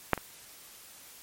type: clicks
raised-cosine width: 0.5 ms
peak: -6 / -21 dBFS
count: 2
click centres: 0.133 / 0.177 s
effects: white hiss -51 dBFS RMS until 1.22 s + MP3 64 kbps